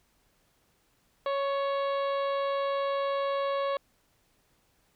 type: harmonic tone with a mistuned harmonic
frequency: 554.4 Hz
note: C#5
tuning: in tune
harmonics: 1 / 2 / 3 / 4 / 5 / 6 / 7 / 8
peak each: -28 / -32 / -44 / -46 / -48 / -47 / -48 / -54 dBFS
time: 1.26-3.77 s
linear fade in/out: 2 ms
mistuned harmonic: 3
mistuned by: +30 cents
effects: pink hiss -69 dBFS RMS until 4.95 s